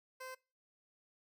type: tone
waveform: 15% pulse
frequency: 517 Hz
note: C5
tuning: 21 cents flat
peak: -39 dBFS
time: 0.2-0.35 s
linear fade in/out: 10 ms
effects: noise-tail reverb RT60 0.3 s tail -22 dB re dry